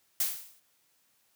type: noise with exponential decay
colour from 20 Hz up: blue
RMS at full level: -25 dBFS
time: 0.2-0.6 s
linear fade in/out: 5 ms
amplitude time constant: 86 ms
effects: white hiss -70 dBFS RMS until 1.35 s + high-pass 60 Hz 12 dB/octave